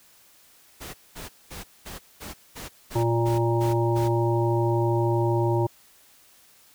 pink noise bursts, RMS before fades -38 dBFS, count 10, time 0.8-4.09 s, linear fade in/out 20 ms, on 140 ms, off 210 ms
harmonic tone, 116.54 Hz, A#2, in tune, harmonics 1 / 3 / 5 / 7 / 8, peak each -23 / -24 / -31 / -33 / -30 dBFS, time 2.95-5.67 s, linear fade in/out 10 ms
effects white hiss -56 dBFS RMS until 6.74 s

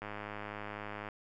click train, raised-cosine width 0.5 ms, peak -26 dBFS, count 112, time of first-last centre 0.02-1.087 s, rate 104 Hz, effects none

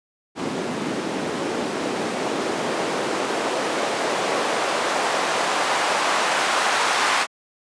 white noise with band-pass filter sweep, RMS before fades -23 dBFS, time 0.35-7.27 s, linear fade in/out 50 ms, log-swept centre 230 to 1100 Hz, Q 1, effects high-pass 150 Hz 12 dB/octave + resampled to 22050 Hz

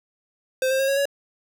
square tone with pitch steps, 520 / 530 / 540.2 / 550.6 / 561.2 Hz, C5 / C5 / C#5 / C#5 / C#5, -11 / +22 / -45 / -12 / +21 cents, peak -20 dBFS, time 0.62-1.055 s, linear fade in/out 2 ms, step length 87 ms, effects none

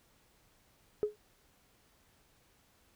sine tone with exponential decay, 420.6 Hz, G#4, 22 cents sharp, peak -23 dBFS, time 1.03-1.16 s, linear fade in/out 0 ms, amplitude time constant 27 ms, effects tanh soft clip ceiling -21 dBFS + pink hiss -68 dBFS RMS until 2.95 s

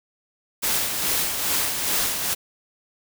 white noise with tremolo, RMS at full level -22 dBFS, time 0.62-2.35 s, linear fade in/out 20 ms, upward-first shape sine, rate 2.4 Hz, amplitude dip 45%, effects none

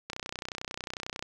click train, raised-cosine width 0.2 ms, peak -18 dBFS, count 36, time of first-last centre 0.1-1.225 s, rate 31.1 Hz, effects none

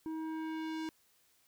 square tone with low-pass filter sweep, 318 Hz, D#4, 38 cents sharp, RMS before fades -39 dBFS, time 0.06-0.89 s, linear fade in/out 0 ms, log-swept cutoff 710 to 6600 Hz, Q 0.83, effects white hiss -70 dBFS RMS until 1.47 s

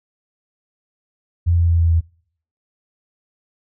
sine tone with pitch steps, 85.8 / 85.01 / 84.23 / 83.45 / 82.69 Hz, F2 / F2 / E2 / E2 / E2, -30 / -46 / +38 / +22 / +6 cents, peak -12 dBFS, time 1.46-2.01 s, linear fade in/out 20 ms, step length 110 ms, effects noise-tail reverb RT60 0.6 s tail -26 dB re dry

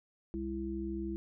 harmonic tone, 66.5 Hz, C2, 29 cents sharp, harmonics 1 / 3 / 5, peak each -41 / -40 / -37 dBFS, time 0.34-1.16 s, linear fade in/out 0 ms, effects none

